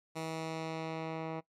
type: tone with low-pass filter sweep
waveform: 10% pulse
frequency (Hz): 160.9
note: E3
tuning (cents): -42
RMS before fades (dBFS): -39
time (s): 0.15-1.41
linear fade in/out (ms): 20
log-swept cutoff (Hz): 11000 to 1800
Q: 0.75
effects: noise-tail reverb RT60 0.1 s tail -20 dB re dry